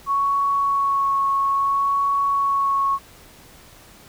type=tone with vibrato; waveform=sine; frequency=1108.7 Hz; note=C#6; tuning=in tune; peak=-17 dBFS; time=0.06-2.99 s; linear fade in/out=50 ms; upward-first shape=sine; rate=0.6 Hz; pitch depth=12 cents each way; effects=pink hiss -47 dBFS RMS until 4.08 s